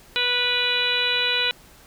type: harmonic tone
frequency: 491.4 Hz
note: B4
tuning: 9 cents flat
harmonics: 1 / 2 / 3 / 4 / 5 / 6 / 7 / 8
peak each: -32 / -35 / -28 / -33 / -25 / -26 / -30 / -25 dBFS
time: 0.16-1.51 s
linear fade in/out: 0 ms
effects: pink hiss -50 dBFS RMS until 1.86 s